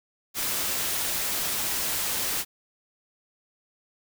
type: noise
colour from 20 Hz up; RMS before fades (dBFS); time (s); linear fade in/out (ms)
white; -28; 0.34-2.45; 50
effects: none